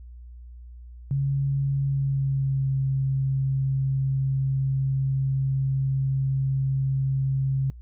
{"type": "tone with pitch glide", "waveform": "sine", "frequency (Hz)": [138.2, 134.73], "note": ["C#3", "C#3"], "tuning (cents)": [-5, -49], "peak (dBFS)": -21, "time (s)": [1.11, 7.7], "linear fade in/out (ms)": 0, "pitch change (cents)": -44, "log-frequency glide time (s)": [1.83, 2.75], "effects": ["noise-tail reverb RT60 0.1 s tail -23 dB re dry", "added 60 Hz sine -40 dBFS peak until 7.81 s"]}